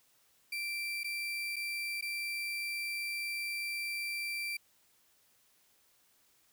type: tone with dropouts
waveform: 35% pulse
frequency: 2349 Hz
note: D7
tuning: in tune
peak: -33 dBFS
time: 0.52-4.57 s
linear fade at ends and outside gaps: 5 ms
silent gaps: 1.034-1.043 / 1.56-1.564 / 2.011-2.023 s
effects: white hiss -69 dBFS RMS until 6.52 s